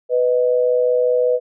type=tone pair together; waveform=sine; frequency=496.9 / 622.3 Hz; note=B4 / D#5; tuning=+11 / 0 cents; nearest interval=major third; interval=389 cents; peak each=-14 / -21 dBFS; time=0.09-1.4 s; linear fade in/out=50 ms; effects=none